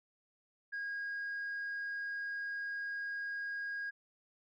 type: tone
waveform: sine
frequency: 1635 Hz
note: G#6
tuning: 28 cents flat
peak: -35 dBFS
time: 0.72-3.91 s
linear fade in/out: 20 ms
effects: tanh soft clip ceiling -35 dBFS